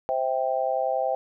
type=chord; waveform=sine; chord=C major; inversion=none; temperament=just; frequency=523.3 / 654.1 / 784.9 Hz; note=C5 / E5 / G5; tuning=0 / -14 / +2 cents; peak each=-27 dBFS; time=0.09-1.15 s; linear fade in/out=0 ms; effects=none